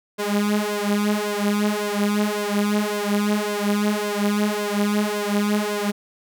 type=tone with flanger; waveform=sawtooth; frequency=207.1 Hz; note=G#3; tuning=5 cents flat; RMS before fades=-22 dBFS; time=0.18-5.92 s; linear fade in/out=20 ms; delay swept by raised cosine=1.9 to 5.7 ms; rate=1.8 Hz; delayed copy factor=+0.95; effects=none